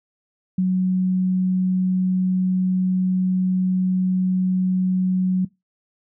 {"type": "tone", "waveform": "sine", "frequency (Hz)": 185, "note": "F#3", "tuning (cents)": 0, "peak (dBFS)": -16, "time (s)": [0.58, 5.45], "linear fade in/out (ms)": 5, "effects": ["noise-tail reverb RT60 0.2 s tail -21 dB re dry"]}